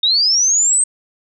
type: linear sweep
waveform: sine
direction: up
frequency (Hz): 3653 to 8370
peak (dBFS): -11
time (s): 0.03-0.84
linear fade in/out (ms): 5
effects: none